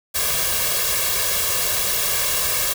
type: noise with comb filter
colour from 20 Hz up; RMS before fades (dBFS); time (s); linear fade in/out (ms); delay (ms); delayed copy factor
white; -21; 0.14-2.74; 20; 1.8; +0.9
effects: none